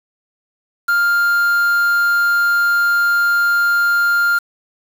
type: tone with quantisation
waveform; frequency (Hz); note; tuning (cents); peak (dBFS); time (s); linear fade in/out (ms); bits
triangle; 1400; F6; +4; -10; 0.88-4.39; 10; 5
effects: none